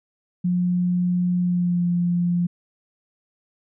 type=tone with pitch glide; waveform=sine; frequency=178.4 to 174.73 Hz; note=F3 to F3; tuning=+37 to +1 cents; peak=-18 dBFS; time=0.44-2.47 s; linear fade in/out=10 ms; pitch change=-36 cents; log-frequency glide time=1.4-1.85 s; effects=none